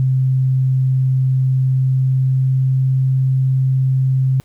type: tone with pitch glide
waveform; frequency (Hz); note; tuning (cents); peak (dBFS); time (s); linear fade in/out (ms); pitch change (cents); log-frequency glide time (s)
sine; 130.81 to 131.64; C3 to C3; 0 to +11; -12; 0-4.4; 0; +11; 1.58-3.03
effects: pink hiss -56 dBFS RMS until 4.44 s